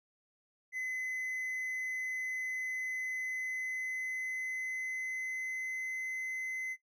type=tone with pitch glide; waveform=triangle; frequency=2031 to 2046 Hz; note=B6 to C7; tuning=+48 to -39 cents; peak=-33 dBFS; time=0.72-6.77 s; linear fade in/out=50 ms; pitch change=+13 cents; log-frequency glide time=3.21-6.03 s; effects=noise-tail reverb RT60 0.1 s tail -17 dB re dry